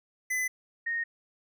square / sine tone pair in turn, 2014 / 1855.2 Hz, B6 / A#6, +33 / -9 cents, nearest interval minor second, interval 142 cents, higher first, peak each -28 dBFS, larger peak neither, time 0.3-0.48 / 0.86-1.04 s, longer neither, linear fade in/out 10 ms, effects none

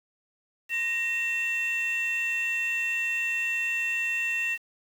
sine tone pair together, 1864.7 / 2702 Hz, A#6 / E7, 0 / +42 cents, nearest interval tritone, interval 642 cents, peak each -28 / -25 dBFS, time 0.69-4.58 s, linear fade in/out 50 ms, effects tanh soft clip ceiling -22 dBFS + 8-bit

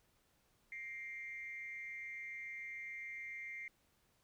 sine tone with amplitude modulation, 2100 Hz, C7, 6 cents sharp, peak -40 dBFS, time 0.72-3.68 s, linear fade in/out 2 ms, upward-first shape sine, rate 227 Hz, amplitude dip 75%, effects tanh soft clip ceiling -36 dBFS + pink hiss -75 dBFS RMS until 4.23 s

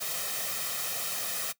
white noise with comb filter, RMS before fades -33 dBFS, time 0-1.53 s, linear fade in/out 20 ms, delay 1.6 ms, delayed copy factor +0.65, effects noise-tail reverb RT60 0.1 s tail -19 dB re dry + high-pass 150 Hz 12 dB/octave

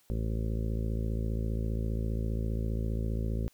harmonic tone, 55 Hz, A1, in tune, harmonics 1 / 2 / 3 / 4 / 5 / 6 / 7 / 8 / 9 / 10, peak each -31 / -34 / -41 / -39 / -47 / -47 / -44 / -50 / -48 / -51 dBFS, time 0.1-3.48 s, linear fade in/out 0 ms, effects white hiss -66 dBFS RMS until 3.53 s

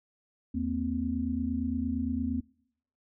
sine tone cluster, 79.2 / 229.8 / 258.5 Hz, D#2 / A#3 / C4, +31 / -25 / -21 cents, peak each -35 / -32 / -31 dBFS, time 0.54-2.41 s, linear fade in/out 10 ms, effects noise-tail reverb RT60 0.7 s tail -24 dB re dry

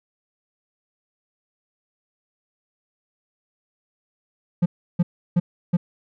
triangle tone bursts, 174.5 Hz, F3, 1 cent flat, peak -12 dBFS, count 4, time 4.62-5.77 s, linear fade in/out 10 ms, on 40 ms, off 330 ms, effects none

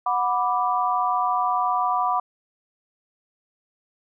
sine chord, B minor, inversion second, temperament equal with one note detuned, 733.6 / 987.8 / 1174.7 Hz, F#5 / B5 / D6, -15 / 0 / 0 cents, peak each -24 dBFS, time 0.06-2.2 s, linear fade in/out 5 ms, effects none

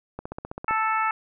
click train, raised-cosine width 1 ms, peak -19 dBFS, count 9, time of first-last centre 0.19-0.709 s, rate 15.4 Hz
harmonic tone, 440 Hz, A4, in tune, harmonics 2 / 3 / 4 / 5 / 6, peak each -26 / -24 / -32 / -32 / -36 dBFS, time 0.68-1.11 s, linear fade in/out 2 ms
effects none

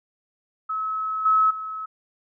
sine tone with level steps, 1290 Hz, E6, 38 cents flat, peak -24 / -15 / -29 dBFS, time 0.69-1.86 s, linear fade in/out 10 ms, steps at 1.25 / 1.5 s, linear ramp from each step 10 ms, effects none

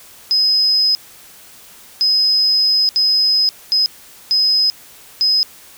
sine tone bursts at uneven times, 5060 Hz, D#8, 28 cents sharp, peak -11 dBFS, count 6, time 0.31-0.95 / 2.01-2.89 / 2.96-3.49 / 3.72-3.86 / 4.31-4.7 / 5.21-5.43 s, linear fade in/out 0 ms, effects white hiss -42 dBFS RMS until 5.77 s

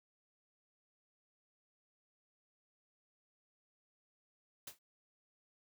white noise with exponential decay, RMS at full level -42 dBFS, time 4.67-4.79 s, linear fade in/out 5 ms, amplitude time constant 25 ms, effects none

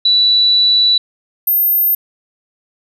sine tone pair in turn, 3951 / 13167 Hz, B7 / G#9, 0 / -16 cents, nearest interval octave + major sixth, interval 2084 cents, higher second, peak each -8 / -10 dBFS, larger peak first, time 0.05-0.98 / 1.47-1.95 s, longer first, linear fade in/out 5 ms, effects none

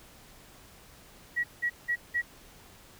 sine tone bursts, 1920 Hz, B6, 49 cents flat, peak -25 dBFS, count 4, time 1.36-2.22 s, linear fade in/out 20 ms, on 80 ms, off 180 ms, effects pink hiss -54 dBFS RMS until 2.99 s

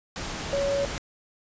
sine tone in noise, 560 Hz, C#5, 18 cents sharp, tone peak -23 dBFS, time 0.53-0.85 s, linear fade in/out 0 ms, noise pink, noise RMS -33 dBFS, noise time 0.16-0.98 s, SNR +7 dB, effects resampled to 16000 Hz

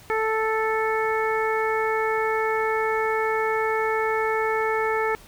harmonic tone, 440 Hz, A4, in tune, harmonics 1 / 2 / 3 / 4 / 5, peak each -24 / -27 / -29 / -30 / -31 dBFS, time 0.1-5.15 s, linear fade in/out 0 ms, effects pink hiss -49 dBFS RMS until 5.27 s

